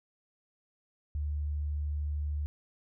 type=tone; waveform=sine; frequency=73.9 Hz; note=D2; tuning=11 cents sharp; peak=-30 dBFS; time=1.15-2.46 s; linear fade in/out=0 ms; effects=none